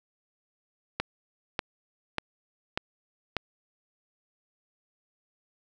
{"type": "click train", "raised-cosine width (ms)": 0.3, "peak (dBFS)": -11, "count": 5, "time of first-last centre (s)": [1, 3.367], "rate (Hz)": 1.69, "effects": []}